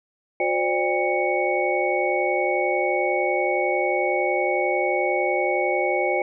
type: tone cluster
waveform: sine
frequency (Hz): 361.4 / 521 / 592 / 802 / 2227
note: F#4 / C5 / D5 / G5 / C#7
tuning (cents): -41 / -7 / +14 / +39 / +7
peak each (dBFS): -26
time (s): 0.4-6.22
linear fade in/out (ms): 2
effects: none